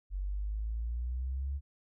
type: exponential sweep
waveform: sine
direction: up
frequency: 46.25 to 71 Hz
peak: -32 dBFS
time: 0.1-1.61 s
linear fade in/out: 50 ms
effects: none